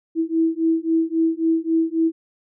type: beating tone pair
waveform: sine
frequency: 324.3 / 328 Hz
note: E4 / E4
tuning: -28 / -9 cents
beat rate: 3.7 Hz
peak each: -20 dBFS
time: 0.15-2.12 s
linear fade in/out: 50 ms
effects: none